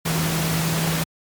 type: tone in noise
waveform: sine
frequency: 162.3 Hz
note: E3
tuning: 27 cents flat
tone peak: -21 dBFS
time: 0.05-1.04 s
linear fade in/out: 10 ms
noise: pink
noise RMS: -24 dBFS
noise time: 0.05-1.04 s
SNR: 0 dB
effects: high-pass 100 Hz 12 dB/octave + MP3 96 kbps